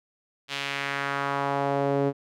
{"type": "tone with band-pass filter sweep", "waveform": "sawtooth", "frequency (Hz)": 140, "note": "C#3", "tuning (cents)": 18, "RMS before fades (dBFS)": -27, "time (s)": [0.48, 2.13], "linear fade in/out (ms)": 50, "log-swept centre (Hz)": [3300, 400], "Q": 1.6, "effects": []}